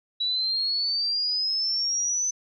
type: exponential sweep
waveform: sine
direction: up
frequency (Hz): 3906 to 6100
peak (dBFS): -23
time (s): 0.2-2.31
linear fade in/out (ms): 10
effects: none